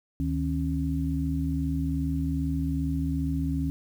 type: tone cluster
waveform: sine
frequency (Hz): 74.9 / 157.4 / 272.3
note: D2 / D#3 / C#4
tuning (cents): +35 / +20 / -31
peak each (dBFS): -29 / -30 / -29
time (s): 0.2-3.7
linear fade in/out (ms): 0
effects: 9-bit